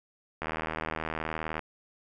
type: click train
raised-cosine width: 0.5 ms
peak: -17 dBFS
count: 94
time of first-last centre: 0.42-1.593 s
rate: 79.3 Hz
effects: none